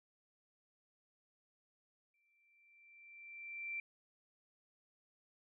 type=tone with exponential growth; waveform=sine; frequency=2349 Hz; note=D7; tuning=in tune; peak=-38 dBFS; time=2.14-3.8 s; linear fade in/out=2 ms; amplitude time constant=360 ms; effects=none